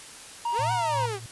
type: tone with vibrato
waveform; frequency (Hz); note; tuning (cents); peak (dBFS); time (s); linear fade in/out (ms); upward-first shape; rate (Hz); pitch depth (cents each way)
triangle; 932.3; A#5; 0; -23; 0.45-1.06; 5; sine; 4.2; 31
type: linear two-way sweep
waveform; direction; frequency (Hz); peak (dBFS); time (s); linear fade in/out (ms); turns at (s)
sawtooth; up then down; 365.3 to 763 to 365.3; -26; 0.52-1.2; 50; 0.72
type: tone with tremolo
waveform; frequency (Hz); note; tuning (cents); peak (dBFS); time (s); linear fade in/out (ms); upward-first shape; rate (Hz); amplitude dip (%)
sine; 114.3; A#2; -34; -29; 0.59-1.26; 0; sine; 2.9; 75
effects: white hiss -44 dBFS RMS until 1.31 s + resampled to 24000 Hz